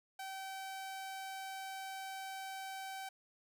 sawtooth tone, 770 Hz, G5, 31 cents flat, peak -39 dBFS, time 0.19-3.09 s, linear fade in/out 5 ms, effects none

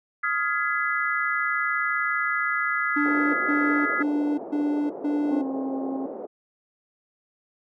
sine chord, F half-diminished seventh, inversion third, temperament just, 1257.2 / 1396.9 / 1676.3 / 2012 Hz, Eb6 / F6 / Ab6 / Cb7, +18 / 0 / +16 / +32 cents, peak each -28 dBFS, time 0.23-4.03 s, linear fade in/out 10 ms
triangle tone bursts, 293.7 Hz, D4, in tune, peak -20 dBFS, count 5, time 2.96-5.42 s, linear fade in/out 10 ms, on 380 ms, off 140 ms
pink band-pass noise, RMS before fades -35 dBFS, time 3.04-6.27 s, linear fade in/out 20 ms, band 320 to 640 Hz, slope 24 dB/octave
harmonic tone, 268.3 Hz, C4, 44 cents sharp, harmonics 1 / 2 / 3 / 4, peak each -27 / -39 / -40 / -49 dBFS, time 5.31-6.06 s, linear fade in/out 5 ms
effects none

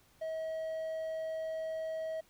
triangle tone, 640 Hz, D#5, 49 cents sharp, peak -33 dBFS, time 0.21-2.21 s, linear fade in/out 10 ms, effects pink hiss -66 dBFS RMS until 2.29 s

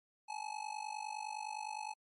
square tone with amplitude modulation, 855 Hz, A5, 50 cents flat, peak -37 dBFS, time 0.28-1.94 s, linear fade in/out 20 ms, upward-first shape sine, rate 49.8 Hz, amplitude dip 90%, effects MP3 48 kbps

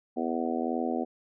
harmonic tone, 82.41 Hz, E2, in tune, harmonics 3 / 4 / 5 / 6 / 7 / 8 / 9, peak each -31 / -34 / -36 / -37 / -40 / -38 / -35 dBFS, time 0.16-1.05 s, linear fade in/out 20 ms, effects none

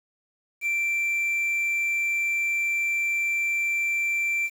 triangle tone, 2349 Hz, D7, in tune, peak -21 dBFS, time 0.61-4.5 s, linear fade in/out 50 ms, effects 8-bit

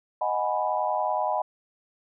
sine chord, G# minor seventh, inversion second, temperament equal, 622.3 / 740 / 830.6 / 987.8 Hz, D#5 / F#5 / G#5 / B5, 0 / 0 / 0 / 0 cents, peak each -29 dBFS, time 0.21-1.42 s, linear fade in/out 5 ms, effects none

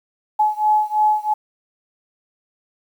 sine beating tone pair, 850 / 853 Hz, G#5 / G#5, +40 / +46 cents, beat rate 3 Hz, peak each -17 / -18 dBFS, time 0.39-1.34 s, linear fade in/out 10 ms, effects 8-bit

